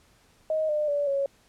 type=tone with pitch steps; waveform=sine; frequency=627 / 601.8 / 577.6 / 554.4 Hz; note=D#5 / D5 / D5 / C#5; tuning=+13 / +42 / -29 / 0 cents; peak=-23 dBFS; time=0.5-1.26 s; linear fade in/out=2 ms; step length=190 ms; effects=pink hiss -61 dBFS RMS until 1.48 s + low-pass 11000 Hz 12 dB/octave